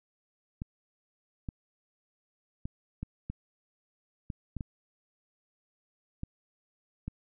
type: clicks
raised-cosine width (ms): 5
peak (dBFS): -23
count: 10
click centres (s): 0.619 / 1.488 / 2.655 / 3.03 / 3.3 / 4.302 / 4.567 / 4.608 / 6.234 / 7.08
effects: none